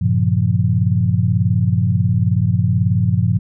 sine chord, G half-diminished seventh, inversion none, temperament equal, 98 / 116.54 / 138.59 / 174.61 Hz, G2 / Bb2 / Db3 / F3, 0 / 0 / 0 / 0 cents, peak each -17 / -17 / -22 / -19 dBFS, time 0.01-3.39 s, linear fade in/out 10 ms, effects none

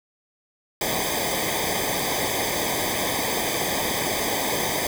pink noise with comb filter, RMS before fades -25 dBFS, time 0.81-4.87 s, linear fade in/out 2 ms, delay 0.72 ms, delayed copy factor -1, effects none

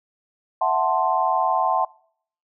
sine chord, F# half-diminished seventh, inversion third, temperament equal, 659.3 / 740 / 880 / 1046.5 Hz, E5 / F#5 / A5 / C6, 0 / 0 / 0 / 0 cents, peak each -25 / -22 / -23 / -23 dBFS, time 0.61-1.85 s, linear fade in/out 5 ms, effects noise-tail reverb RT60 0.6 s tail -24 dB re dry

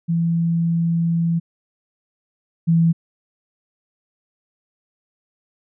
sine tone pair in turn, 167.5 / 165.96 Hz, E3 / E3, +28 / +12 cents, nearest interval unison, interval 16 cents, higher first, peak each -16 / -12 dBFS, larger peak second, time 0.08-1.4 / 2.67-2.93 s, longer first, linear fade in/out 20 ms, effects none

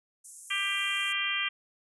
white high-pass noise, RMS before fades -43 dBFS, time 0.24-1.13 s, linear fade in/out 10 ms, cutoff 6700 Hz, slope 48 dB/octave
harmonic tone, 396.4 Hz, G4, 19 cents sharp, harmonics 3 / 4 / 5 / 6 / 7 / 8, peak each -38 / -38 / -34 / -33 / -35 / -33 dBFS, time 0.5-1.49 s, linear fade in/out 10 ms
effects resampled to 24000 Hz

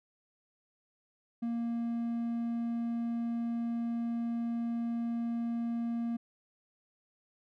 triangle tone, 233.5 Hz, A#3, 3 cents sharp, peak -29 dBFS, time 1.42-6.17 s, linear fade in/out 10 ms, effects none

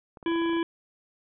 clicks, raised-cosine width 1 ms, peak -31 dBFS, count 10, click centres 0.172 / 0.228 / 0.279 / 0.318 / 0.359 / 0.418 / 0.46 / 0.495 / 0.532 / 0.567 s
harmonic tone, 334 Hz, E4, 23 cents sharp, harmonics 1 / 3 / 5 / 7 / 9 / 10, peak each -24 / -34 / -38 / -41 / -43 / -44 dBFS, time 0.26-0.63 s, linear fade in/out 2 ms
effects none

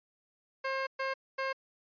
15% pulse tone bursts at uneven times, 534 Hz, C5, 35 cents sharp, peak -25 dBFS, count 3, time 0.64-0.87 / 0.99-1.14 / 1.38-1.53 s, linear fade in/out 10 ms, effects resampled to 11025 Hz

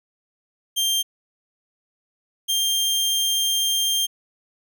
sawtooth tone pair in turn, 3175 / 3188 Hz, G7 / G7, +21 / +28 cents, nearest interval unison, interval 7 cents, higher second, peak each -16 dBFS, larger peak neither, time 0.76-1.03 / 2.48-4.07 s, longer second, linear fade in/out 20 ms, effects none

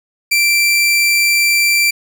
sawtooth tone, 2349 Hz, D7, in tune, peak -7 dBFS, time 0.31-1.91 s, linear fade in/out 10 ms, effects none

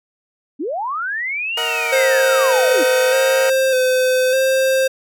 sine linear two-way sweep, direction up then down, 246.9 to 2942 to 246.9 Hz, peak -20 dBFS, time 0.59-2.84 s, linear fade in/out 20 ms, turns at 1.6 s
15% pulse chord, D# minor, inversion second, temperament equal with one note detuned, 466.2 / 630.6 / 740 Hz, A#4 / D#5 / F#5, 0 / +23 / 0 cents, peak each -18 / -20 / -20 dBFS, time 1.57-3.5 s, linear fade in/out 5 ms
square tone with vibrato, 520 Hz, C5, 11 cents flat, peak -14 dBFS, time 1.92-4.88 s, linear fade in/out 10 ms, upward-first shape square, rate 0.83 Hz, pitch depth 27 cents each way
effects none

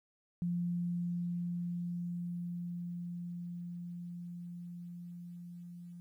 sine tone with level ramp, 174.3 Hz, F3, 3 cents flat, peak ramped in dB -31 to -46 dBFS, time 0.42-6 s, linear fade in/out 0 ms, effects 12-bit

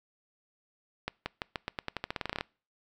accelerating click train, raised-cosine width 0.3 ms, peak -16 dBFS, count 18, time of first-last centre 1.08-2.409 s, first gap 180 ms, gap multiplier 0.88, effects noise-tail reverb RT60 0.4 s tail -25 dB re dry

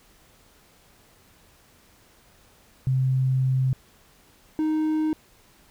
sine / triangle tone pair in turn, 130.81 / 311.1 Hz, C3 / D#4, 0 / 0 cents, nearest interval octave + minor third, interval 1500 cents, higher second, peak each -19 dBFS, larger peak neither, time 2.87-3.73 / 4.59-5.13 s, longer first, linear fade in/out 0 ms, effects pink hiss -57 dBFS RMS until 5.7 s

